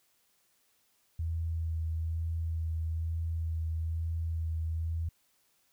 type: tone with vibrato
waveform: sine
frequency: 81.5 Hz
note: E2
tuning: 19 cents flat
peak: -30 dBFS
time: 1.19-5.09 s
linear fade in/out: 5 ms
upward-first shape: sine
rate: 1.1 Hz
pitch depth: 17 cents each way
effects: white hiss -71 dBFS RMS until 5.72 s